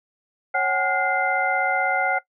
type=tone cluster; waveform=sine; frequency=548 / 750 / 826 / 1429 / 2078 Hz; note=C#5 / F#5 / G#5 / F6 / C7; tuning=-20 / +23 / -10 / +39 / -12 cents; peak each=-28 / -23 / -30 / -23 / -26 dBFS; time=0.54-2.19 s; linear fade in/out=10 ms; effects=noise-tail reverb RT60 0.1 s tail -19 dB re dry